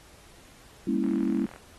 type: chord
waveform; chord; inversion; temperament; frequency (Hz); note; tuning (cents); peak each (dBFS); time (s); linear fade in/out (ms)
sine; G diminished seventh; none; equal with one note detuned; 200.3 / 233.1 / 277.2 / 329.6; G3 / Bb3 / Db4 / Fb4; +38 / 0 / 0 / 0; -29; 0.87-1.46; 5
type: click train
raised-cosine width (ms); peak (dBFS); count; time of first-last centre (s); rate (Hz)
0.5; -30; 23; 1.04-1.561; 42.2
effects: pink hiss -54 dBFS RMS until 1.78 s + AAC 32 kbps